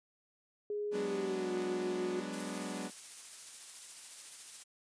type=tone with pitch glide; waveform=sine; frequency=415.3 to 363.6 Hz; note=G#4 to F#4; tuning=0 to -30 cents; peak=-34 dBFS; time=0.7-2.2 s; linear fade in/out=2 ms; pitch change=-230 cents; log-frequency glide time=0.97-1.5 s
type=chord; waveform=sawtooth; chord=G# half-diminished seventh; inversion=third; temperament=equal with one note detuned; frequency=185 / 206.1 / 246.9 / 293.7 Hz; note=F#3 / G#3 / B3 / D4; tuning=0 / -13 / 0 / 0 cents; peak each=-40 dBFS; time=0.91-2.91 s; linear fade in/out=50 ms
type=noise with tremolo; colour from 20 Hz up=blue; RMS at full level=-45 dBFS; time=2.32-4.64 s; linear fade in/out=20 ms; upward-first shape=sine; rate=14 Hz; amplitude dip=25%
effects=resampled to 22050 Hz